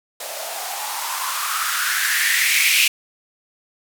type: noise with band-pass filter sweep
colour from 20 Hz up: violet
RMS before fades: -21 dBFS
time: 0.2-2.88 s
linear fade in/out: 5 ms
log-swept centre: 580 to 2600 Hz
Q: 6
effects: none